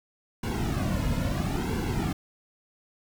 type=noise with flanger; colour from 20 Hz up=brown; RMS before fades=-28 dBFS; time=0.43-2.13 s; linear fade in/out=5 ms; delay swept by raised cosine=1.6 to 2.6 ms; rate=0.74 Hz; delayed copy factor=-0.85; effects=none